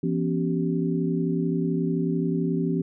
sine tone cluster, 168.8 / 244.7 / 276.1 / 384.8 Hz, E3 / B3 / C#4 / G4, +41 / -16 / -7 / -32 cents, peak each -25 / -29 / -28 / -30 dBFS, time 0.03-2.82 s, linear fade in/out 5 ms, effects none

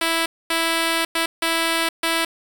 5% pulse tone bursts at uneven times, 329.6 Hz, E4, in tune, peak -7 dBFS, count 5, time 0.01-0.26 / 0.5-1.05 / 1.15-1.26 / 1.42-1.89 / 2.03-2.25 s, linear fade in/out 5 ms, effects 7-bit

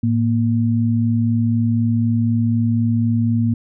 sine tone pair together, 110 / 234 Hz, A2 / A#3, 0 / +7 cents, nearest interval octave + minor second, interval 1307 cents, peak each -17 dBFS, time 0.03-3.54 s, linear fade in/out 5 ms, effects none

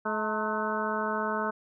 harmonic tone with a mistuned harmonic, 214.6 Hz, A3, 43 cents flat, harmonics 1 / 2 / 3 / 4 / 5 / 6 / 7, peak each -35 / -35 / -35 / -35 / -35 / -35 / -35 dBFS, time 0.05-1.51 s, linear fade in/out 10 ms, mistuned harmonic 4, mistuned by +74 cents, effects none

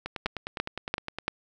two click trains, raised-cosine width 0.3 ms, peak -10 / -17 dBFS, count 4 / 12, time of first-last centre 0.26-1.28 / 0.06-1.186 s, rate 2.94 / 9.77 Hz, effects none

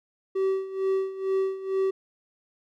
triangle tone with tremolo, 383.9 Hz, G4, 36 cents flat, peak -19 dBFS, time 0.35-1.91 s, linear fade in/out 10 ms, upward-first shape sine, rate 2.2 Hz, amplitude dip 80%, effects none

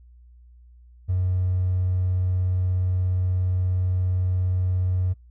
triangle tone with hard clipping, 91.7 Hz, F#2, 15 cents flat, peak -20 dBFS, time 1.08-5.14 s, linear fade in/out 20 ms, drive 3 dB, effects noise-tail reverb RT60 0.2 s tail -25 dB re dry + added 60 Hz sine -47 dBFS peak until 5.3 s

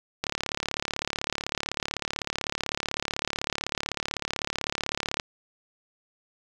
click train, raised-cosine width 0.2 ms, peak -10 dBFS, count 179, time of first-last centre 0.24-5.198 s, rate 35.9 Hz, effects 8-bit

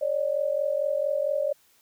sine tone pair together, 554.4 / 598.8 Hz, C#5 / D5, 0 / +33 cents, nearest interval minor second, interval 133 cents, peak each -26 dBFS, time 0.01-1.53 s, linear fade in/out 10 ms, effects white hiss -62 dBFS RMS until 1.81 s

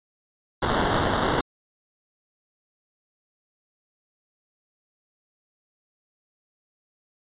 violet noise with sample-and-hold, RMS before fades -23 dBFS, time 0.62-1.41 s, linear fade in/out 5 ms, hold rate 2450 Hz, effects resampled to 8000 Hz

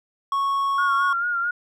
triangle tone, 1105 Hz, C#6, 6 cents flat, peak -18 dBFS, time 0.32-1.13 s, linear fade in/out 2 ms
sine tone with vibrato, 1410 Hz, F6, 16 cents sharp, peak -21 dBFS, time 0.78-1.51 s, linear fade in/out 5 ms, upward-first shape sine, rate 4.5 Hz, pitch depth 44 cents each way
effects none

